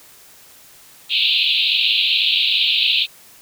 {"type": "band-pass noise", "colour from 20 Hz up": "white", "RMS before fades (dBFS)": -17, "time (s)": [1.09, 3.07], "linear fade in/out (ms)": 50, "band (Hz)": [2500, 4100], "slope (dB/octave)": 96, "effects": ["white hiss -46 dBFS RMS until 3.41 s"]}